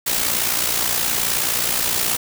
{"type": "noise with amplitude modulation", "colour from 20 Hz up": "white", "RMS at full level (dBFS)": -18, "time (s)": [0.06, 2.17], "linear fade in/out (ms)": 10, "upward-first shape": "sine", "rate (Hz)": 59, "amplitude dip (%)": 55, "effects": []}